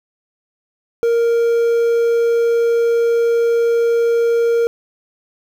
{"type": "tone", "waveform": "triangle", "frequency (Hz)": 466.2, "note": "A#4", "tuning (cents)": 0, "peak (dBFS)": -10, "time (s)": [1.03, 4.67], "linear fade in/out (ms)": 0, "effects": ["7-bit"]}